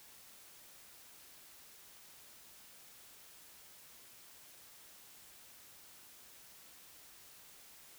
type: silence
effects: white hiss -58 dBFS RMS until 7.98 s